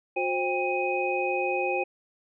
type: tone cluster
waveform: sine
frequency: 362.4 / 529 / 799 / 2505 Hz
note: F#4 / C5 / G5 / D#7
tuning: -36 / +19 / +33 / +11 cents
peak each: -30 dBFS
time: 0.16-1.84 s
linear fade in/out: 10 ms
effects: none